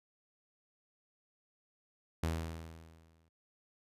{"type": "tone with exponential decay", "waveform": "sawtooth", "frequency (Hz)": 81.5, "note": "E2", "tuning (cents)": -19, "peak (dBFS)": -27, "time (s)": [2.23, 3.29], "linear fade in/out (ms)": 5, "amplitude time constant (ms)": 230, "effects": ["resampled to 32000 Hz"]}